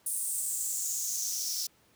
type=noise with high-pass filter sweep; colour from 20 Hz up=white; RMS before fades=-33 dBFS; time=0.06-1.67 s; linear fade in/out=5 ms; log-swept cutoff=9400 to 5200 Hz; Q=5.2; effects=pink hiss -65 dBFS RMS until 1.95 s + high-pass 80 Hz 12 dB/octave